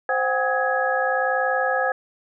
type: tone cluster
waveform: sine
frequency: 521 / 736 / 797 / 1269 / 1666 Hz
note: C5 / F#5 / G5 / D#6 / G#6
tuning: -7 / -9 / +28 / +34 / +5 cents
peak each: -24 / -26 / -27 / -29 / -24 dBFS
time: 0.09-1.92 s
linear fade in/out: 2 ms
effects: none